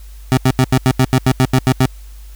25% pulse tone bursts, 129.8 Hz, C3, 13 cents flat, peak -5 dBFS, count 12, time 0.32-1.858 s, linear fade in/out 0 ms, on 53 ms, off 82 ms, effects added 50 Hz sine -32 dBFS peak until 2.35 s + white hiss -48 dBFS RMS until 2.35 s

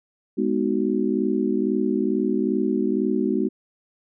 sine chord, G# minor seventh, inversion none, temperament just, 207.7 / 249.2 / 311.5 / 373.8 Hz, G#3 / B3 / D#4 / F#4, 0 / +16 / +2 / +18 cents, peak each -25 dBFS, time 0.37-3.49 s, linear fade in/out 20 ms, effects none

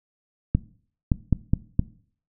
clicks, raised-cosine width 5 ms, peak -6 dBFS, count 5, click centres 0.55 / 1.118 / 1.327 / 1.535 / 1.794 s, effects noise-tail reverb RT60 0.5 s tail -19 dB re dry

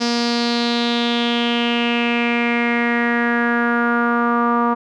sawtooth tone with low-pass filter sweep, 237.1 Hz, A#3, 30 cents sharp, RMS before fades -18 dBFS, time 0-4.75 s, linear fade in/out 20 ms, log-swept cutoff 5100 to 1100 Hz, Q 5.2, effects none

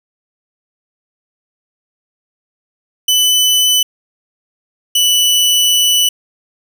sawtooth tone pair in turn, 2999 / 2971 Hz, F#7 / F#7, +23 / +6 cents, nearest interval unison, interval 17 cents, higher first, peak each -6 dBFS, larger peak neither, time 3.08-3.83 / 4.95-6.09 s, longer second, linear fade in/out 5 ms, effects none

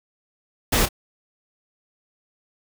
pink noise with echo, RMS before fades -19 dBFS, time 0.72-0.86 s, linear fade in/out 10 ms, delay 29 ms, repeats 1, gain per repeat -11 dB, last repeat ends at 0.889 s, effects none

